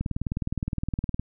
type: click train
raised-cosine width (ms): 5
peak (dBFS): -15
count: 24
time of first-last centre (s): 0.01-1.196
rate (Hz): 19.4
effects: none